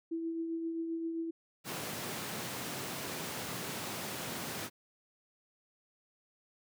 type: tone with tremolo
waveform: sine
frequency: 329.6 Hz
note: E4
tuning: in tune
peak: -32 dBFS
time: 0.11-1.31 s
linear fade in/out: 10 ms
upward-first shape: triangle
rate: 7.6 Hz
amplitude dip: 40%
type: high-pass noise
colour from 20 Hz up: pink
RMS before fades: -40 dBFS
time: 1.64-4.7 s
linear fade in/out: 50 ms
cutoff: 120 Hz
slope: 24 dB/octave
effects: none